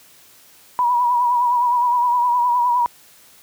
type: tone with vibrato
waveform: sine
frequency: 972 Hz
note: B5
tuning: 28 cents flat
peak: -14 dBFS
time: 0.79-2.86 s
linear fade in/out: 0 ms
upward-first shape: sine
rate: 9.7 Hz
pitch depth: 47 cents each way
effects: white hiss -49 dBFS RMS until 3.42 s + high-pass 60 Hz 12 dB/octave